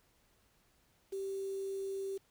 sine tone with quantisation, 389.3 Hz, G4, 12 cents flat, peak -36 dBFS, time 1.12-2.18 s, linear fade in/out 10 ms, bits 9, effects pink hiss -71 dBFS RMS until 2.3 s

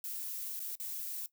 violet noise with dropouts, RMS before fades -40 dBFS, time 0.04-1.26 s, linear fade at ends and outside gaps 1 ms, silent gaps 0.594-0.601 / 0.754-0.799 s, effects noise-tail reverb RT60 0.1 s tail -17 dB re dry

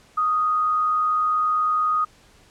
sine tone with frequency modulation, 1244.5 Hz, D#6, in tune, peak -18 dBFS, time 0.17-2.05 s, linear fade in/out 10 ms, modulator 112 Hz, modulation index 0.21, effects pink hiss -54 dBFS RMS until 2.5 s + low-pass 9000 Hz 12 dB/octave

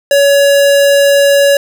square tone, 563 Hz, C#5, 27 cents sharp, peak -6 dBFS, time 0.11-1.57 s, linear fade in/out 2 ms, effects none

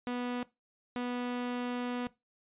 sawtooth tone pair in turn, 245.5 / 245.5 Hz, B3 / B3, -10 / -10 cents, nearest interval unison, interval 0 cents, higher neither, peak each -29 / -29 dBFS, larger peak neither, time 0.07-0.43 / 0.96-2.07 s, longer second, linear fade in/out 0 ms, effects noise-tail reverb RT60 0.2 s tail -18 dB re dry + resampled to 8000 Hz

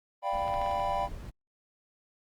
triangle chord, G dominant seventh, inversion second, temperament equal, 587.3 / 698.5 / 784 / 987.8 Hz, D5 / F5 / G5 / B5, 0 / 0 / 0 / 0 cents, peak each -33 / -33 / -30 / -31 dBFS, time 0.22-1.09 s, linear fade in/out 50 ms
brown noise, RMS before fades -41 dBFS, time 0.32-1.31 s, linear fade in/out 20 ms
clicks, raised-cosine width 0.3 ms, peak -28 dBFS, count 6, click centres 0.48 / 0.54 / 0.616 / 0.662 / 0.714 / 0.798 s
effects Opus 32 kbps

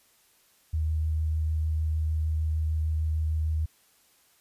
sine tone with vibrato, 78.4 Hz, D#2, 14 cents sharp, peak -24 dBFS, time 0.73-3.66 s, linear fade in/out 10 ms, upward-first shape sine, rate 6.6 Hz, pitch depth 10 cents each way, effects white hiss -63 dBFS RMS until 4.4 s + resampled to 32000 Hz

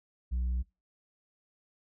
triangle tone with tanh clipping, 61.4 Hz, B1, 9 cents flat, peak -29 dBFS, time 0.31-0.63 s, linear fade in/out 20 ms, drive 8 dB, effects noise-tail reverb RT60 0.3 s tail -25 dB re dry

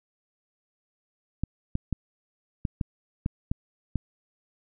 clicks, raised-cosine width 5 ms, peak -14 dBFS, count 8, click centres 1.436 / 1.754 / 1.927 / 2.652 / 2.812 / 3.261 / 3.515 / 3.957 s, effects none

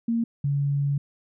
sine tone pair in turn, 231.1 / 141.61 Hz, A#3 / C#3, -15 / +37 cents, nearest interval minor sixth, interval 848 cents, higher first, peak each -21 dBFS, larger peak neither, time 0.08-0.24 / 0.44-0.98 s, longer second, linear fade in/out 5 ms, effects none

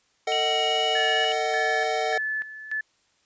square chord, D# diminished, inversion second, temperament just, 448 / 622.3 / 746.7 Hz, A4 / D#5 / F#5, +31 / 0 / +16 cents, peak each -30 / -30 / -27 dBFS, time 0.27-2.18 s, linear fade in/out 5 ms
sine tone with vibrato, 2910 Hz, F#7, 29 cents flat, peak -25 dBFS, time 0.32-1.32 s, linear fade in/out 0 ms, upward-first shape triangle, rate 2.3 Hz, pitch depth 14 cents each way
violet noise, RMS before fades -38 dBFS, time 0.41-2.03 s, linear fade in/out 5 ms
sine tone with tremolo, 1735 Hz, A6, 25 cents flat, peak -25 dBFS, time 0.95-2.81 s, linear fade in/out 5 ms, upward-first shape square, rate 1.7 Hz, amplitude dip 75%
effects white hiss -66 dBFS RMS until 3.25 s + resampled to 16000 Hz

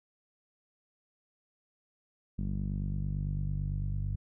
sawtooth tone with low-pass filter sweep, 49 Hz, G1, in tune, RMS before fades -33 dBFS, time 2.38-4.16 s, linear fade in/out 10 ms, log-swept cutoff 200 to 120 Hz, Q 3.2, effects none

